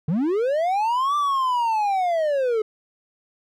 triangle linear two-way sweep, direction up then down, 139.9 to 1184 to 421.4 Hz, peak -17 dBFS, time 0.08-2.62 s, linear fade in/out 5 ms, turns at 1.16 s, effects none

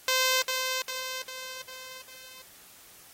5% pulse tone with echo, 517 Hz, C5, 21 cents flat, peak -11 dBFS, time 0.08-0.42 s, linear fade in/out 2 ms, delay 400 ms, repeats 5, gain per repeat -5 dB, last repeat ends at 2.42 s, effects white hiss -53 dBFS RMS until 3.13 s + AAC 48 kbps

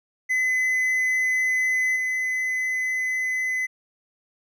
triangle tone with level steps, 2024 Hz, B6, 42 cents sharp, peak -18 / -21 dBFS, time 0.29-3.67 s, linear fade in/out 20 ms, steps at 1.96 s, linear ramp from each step 2 ms, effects none

